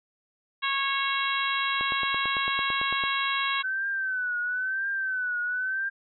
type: harmonic tone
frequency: 549 Hz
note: C#5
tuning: 17 cents flat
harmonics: 2 / 3 / 4 / 5 / 6 / 7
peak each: -29 / -31 / -32 / -33 / -34 / -34 dBFS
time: 0.62-3.63 s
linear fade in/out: 20 ms
type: click train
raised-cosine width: 1 ms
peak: -22 dBFS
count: 12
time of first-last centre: 1.81-3.038 s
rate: 8.96 Hz
type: tone with vibrato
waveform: sine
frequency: 1519 Hz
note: F#6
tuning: 45 cents sharp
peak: -26 dBFS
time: 3.63-5.9 s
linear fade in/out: 20 ms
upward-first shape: triangle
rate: 0.99 Hz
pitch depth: 92 cents each way
effects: none